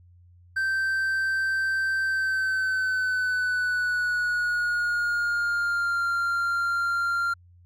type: tone with pitch glide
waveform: triangle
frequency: 1558 to 1388 Hz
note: G6 to F6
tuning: -11 to -11 cents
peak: -21 dBFS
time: 0.56-7.34 s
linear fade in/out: 10 ms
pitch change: -200 cents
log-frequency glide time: 2.03-6.04 s
effects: added 88 Hz sine -51 dBFS peak until 7.65 s